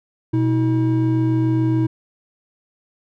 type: tone pair together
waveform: triangle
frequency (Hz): 122.4 / 320.2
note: B2 / D#4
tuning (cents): -15 / +50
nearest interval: octave + perfect fourth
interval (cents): 1665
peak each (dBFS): -16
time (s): 0.33-1.87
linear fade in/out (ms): 10
effects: none

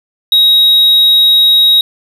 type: tone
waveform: triangle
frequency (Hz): 3800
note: A#7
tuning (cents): +33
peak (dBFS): -3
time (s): 0.32-1.81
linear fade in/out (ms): 2
effects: none

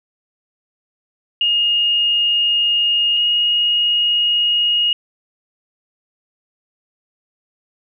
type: tone pair in turn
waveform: sine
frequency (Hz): 2849 / 2872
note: F7 / F7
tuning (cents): +34 / +48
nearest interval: unison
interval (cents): 14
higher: second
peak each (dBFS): -13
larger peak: neither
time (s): 1.41-3.17 / 3.17-4.93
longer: neither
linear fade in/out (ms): 2
effects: none

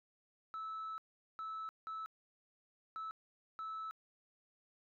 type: tone bursts at uneven times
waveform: sine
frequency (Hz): 1307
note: E6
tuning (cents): -15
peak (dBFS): -39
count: 5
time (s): 0.54-0.98 / 1.39-1.69 / 1.87-2.06 / 2.96-3.11 / 3.59-3.91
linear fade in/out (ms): 0
effects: tanh soft clip ceiling -39 dBFS

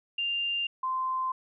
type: tone pair in turn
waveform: sine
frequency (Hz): 2794 / 1038.1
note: F7 / C6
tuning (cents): 0 / -14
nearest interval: octave + perfect fourth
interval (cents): 1714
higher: first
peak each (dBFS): -27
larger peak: neither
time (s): 0.18-0.67 / 0.83-1.32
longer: neither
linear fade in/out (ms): 5
effects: none

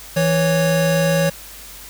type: tone pair together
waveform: square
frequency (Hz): 164.82 / 554.4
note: E3 / C#5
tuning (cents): 0 / 0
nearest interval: octave + major sixth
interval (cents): 2100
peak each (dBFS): -18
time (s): 0.16-1.3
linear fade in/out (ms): 10
effects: added 50 Hz sine -44 dBFS peak until 1.89 s + white hiss -38 dBFS RMS until 1.89 s

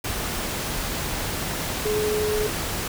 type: tone in noise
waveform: sine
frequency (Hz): 424.7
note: G#4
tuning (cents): +39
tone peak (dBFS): -22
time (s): 1.85-2.47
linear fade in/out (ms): 5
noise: pink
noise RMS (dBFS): -28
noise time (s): 0.04-2.88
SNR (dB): +3
effects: none

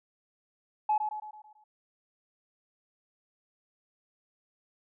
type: tone with echo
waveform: sine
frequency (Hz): 852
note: G#5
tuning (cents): +44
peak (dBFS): -22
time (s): 0.89-0.98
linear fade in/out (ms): 5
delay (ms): 110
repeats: 6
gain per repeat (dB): -6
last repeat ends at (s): 1.64
effects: tanh soft clip ceiling -18 dBFS

